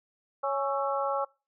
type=harmonic tone with a mistuned harmonic; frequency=277.2 Hz; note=C#4; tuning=in tune; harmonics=2 / 3 / 4 / 5; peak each=-30 / -32 / -33 / -34 dBFS; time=0.43-1.25 s; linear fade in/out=10 ms; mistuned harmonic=5; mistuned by=-71 cents; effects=noise-tail reverb RT60 0.3 s tail -24 dB re dry